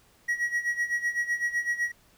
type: tone with tremolo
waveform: triangle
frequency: 1912 Hz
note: A#6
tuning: 43 cents sharp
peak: -21 dBFS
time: 0.28-1.92 s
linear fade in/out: 10 ms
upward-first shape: sine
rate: 7.9 Hz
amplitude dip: 80%
effects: pink hiss -61 dBFS RMS until 2.17 s